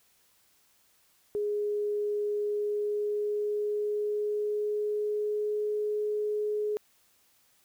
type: tone with pitch glide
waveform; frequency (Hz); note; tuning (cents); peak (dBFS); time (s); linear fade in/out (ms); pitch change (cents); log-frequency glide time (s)
sine; 415.3 to 421.1; G#4 to G#4; 0 to +24; -27; 1.35-6.77; 0; +24; 2.37-5.71
effects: white hiss -66 dBFS RMS until 7.64 s